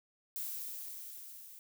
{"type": "noise with level ramp", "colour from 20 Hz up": "violet", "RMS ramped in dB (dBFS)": [-39, -53], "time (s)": [0.36, 1.59], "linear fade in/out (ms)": 0, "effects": []}